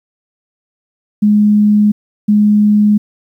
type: tone pair in turn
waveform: sine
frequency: 209 / 209 Hz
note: G#3 / G#3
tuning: +11 / +11 cents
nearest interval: unison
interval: 0 cents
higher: neither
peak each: -6 dBFS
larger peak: neither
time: 1.22-1.92 / 2.28-2.98 s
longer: neither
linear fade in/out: 10 ms
effects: 8-bit